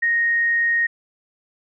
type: tone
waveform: sine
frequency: 1864.7 Hz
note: A#6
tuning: in tune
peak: -16 dBFS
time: 0.02-0.87 s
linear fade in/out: 10 ms
effects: none